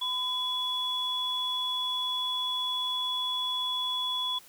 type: tone pair together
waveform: sine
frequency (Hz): 1011 / 3395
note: B5 / G#7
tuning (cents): +40 / +37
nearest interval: octave + major sixth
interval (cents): 2097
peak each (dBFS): -34 / -28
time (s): 0.01-4.39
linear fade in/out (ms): 10
effects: tanh soft clip ceiling -21 dBFS + white hiss -54 dBFS RMS until 4.48 s